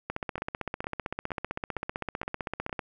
two click trains, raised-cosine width 0.5 ms, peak -16 / -22 dBFS, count 43 / 6, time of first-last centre 0.1-2.792 / 0.38-2.695 s, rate 15.6 / 2.16 Hz, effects none

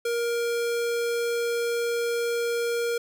square tone, 470.5 Hz, A#4, 16 cents sharp, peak -25 dBFS, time 0.05-2.98 s, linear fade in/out 5 ms, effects none

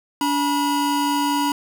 square tone pair together, 287.6 / 967.4 Hz, D4 / B5, -36 / -36 cents, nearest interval octave + major sixth, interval 2100 cents, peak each -22 dBFS, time 0.21-1.52 s, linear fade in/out 2 ms, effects none

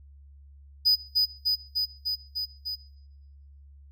triangle tone with echo, 4978 Hz, D#8, in tune, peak -16 dBFS, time 0.85-0.96 s, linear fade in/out 20 ms, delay 300 ms, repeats 6, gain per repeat -2 dB, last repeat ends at 2.76 s, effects noise-tail reverb RT60 1.0 s tail -22 dB re dry + added 70 Hz sine -48 dBFS peak until 3.91 s

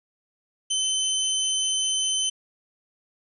20% pulse tone, 3061 Hz, G7, 42 cents flat, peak -17 dBFS, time 0.7-2.3 s, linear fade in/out 10 ms, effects resampled to 24000 Hz

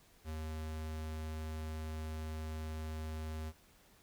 square tone, 78.5 Hz, D#2, 16 cents sharp, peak -40 dBFS, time 0.24-3.53 s, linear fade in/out 50 ms, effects pink hiss -65 dBFS RMS until 4.02 s

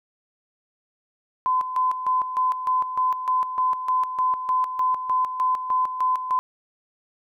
sine tone with tremolo, 1019 Hz, C6, 46 cents flat, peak -18 dBFS, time 1.46-6.39 s, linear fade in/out 0 ms, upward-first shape square, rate 3.3 Hz, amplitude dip 65%, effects none

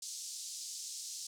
white band-pass noise, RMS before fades -44 dBFS, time 0.02-1.27 s, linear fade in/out 5 ms, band 4600 to 7800 Hz, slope 24 dB/octave, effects none

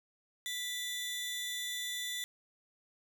sawtooth tone pair together, 1975.5 / 3520 Hz, B6 / A7, 0 / 0 cents, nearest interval minor seventh, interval 1000 cents, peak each -37 / -35 dBFS, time 0.46-2.24 s, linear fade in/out 0 ms, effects none

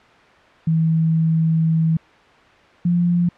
sine tone pair in turn, 161.7 / 174.19 Hz, E3 / F3, -33 / -4 cents, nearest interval minor second, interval 129 cents, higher second, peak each -14 dBFS, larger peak neither, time 0.67-1.97 / 2.85-3.29 s, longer first, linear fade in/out 5 ms, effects white hiss -48 dBFS RMS until 3.37 s + low-pass 2000 Hz 12 dB/octave

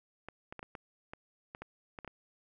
clicks, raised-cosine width 0.5 ms, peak -28 dBFS, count 11, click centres 0.286 / 0.525 / 0.593 / 0.629 / 0.752 / 1.135 / 1.549 / 1.62 / 1.988 / 2.047 / 2.077 s, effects none

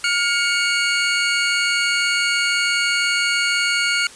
25% pulse tone pair together, 1417 / 2227 Hz, F6 / C#7, +25 / +7 cents, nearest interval minor sixth, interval 782 cents, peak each -16 dBFS, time 0.04-4.07 s, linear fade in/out 2 ms, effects white hiss -41 dBFS RMS until 4.15 s + resampled to 22050 Hz

